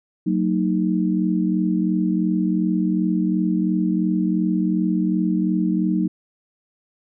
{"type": "chord", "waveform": "sine", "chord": "D# minor", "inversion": "first", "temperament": "equal with one note detuned", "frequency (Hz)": [185, 227.8, 311.1], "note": ["F#3", "A#3", "D#4"], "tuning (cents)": [0, -40, 0], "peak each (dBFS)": [-20, -24, -22], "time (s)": [0.26, 6.08], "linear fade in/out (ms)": 10, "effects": []}